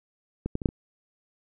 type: clicks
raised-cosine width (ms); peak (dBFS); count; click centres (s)
3; -16 / -15 / -21 / -6 / -24; 5; 0.46 / 0.554 / 0.618 / 0.658 / 0.689
effects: none